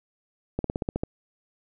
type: slowing click train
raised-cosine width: 2 ms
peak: -13 dBFS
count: 8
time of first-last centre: 0.59-1.035 s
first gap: 53 ms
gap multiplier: 1.06
effects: none